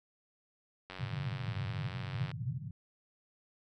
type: click train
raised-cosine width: 0.3 ms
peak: -28 dBFS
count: 133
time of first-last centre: 0.9-2.315 s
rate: 93.3 Hz
type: band-pass noise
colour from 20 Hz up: white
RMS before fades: -38 dBFS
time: 0.99-2.71 s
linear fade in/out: 5 ms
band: 100 to 150 Hz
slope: 48 dB/octave
effects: none